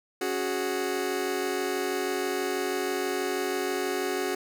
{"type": "chord", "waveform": "sawtooth", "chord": "C# suspended fourth", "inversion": "none", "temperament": "just", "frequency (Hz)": [277.2, 369.6, 415.8], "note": ["C#4", "F#4", "G#4"], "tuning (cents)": [0, -2, 2], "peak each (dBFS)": [-31, -25, -28], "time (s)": [0.21, 4.35], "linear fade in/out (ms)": 5, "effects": []}